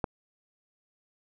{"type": "click", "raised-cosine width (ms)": 1, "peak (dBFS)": -14, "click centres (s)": 0.042, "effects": []}